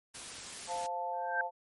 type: noise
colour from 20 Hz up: white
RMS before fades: -44 dBFS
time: 0.14-0.87 s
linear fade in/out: 10 ms
type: chord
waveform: sine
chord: F major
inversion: second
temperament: equal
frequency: 523.3 / 698.5 / 880 Hz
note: C5 / F5 / A5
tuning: 0 / 0 / 0 cents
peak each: -41 / -38 / -36 dBFS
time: 0.67-1.51 s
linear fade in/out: 50 ms
type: tone with exponential growth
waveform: sine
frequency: 1568 Hz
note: G6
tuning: in tune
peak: -26 dBFS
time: 1.13-1.41 s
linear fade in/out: 2 ms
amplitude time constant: 59 ms
effects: MP3 48 kbps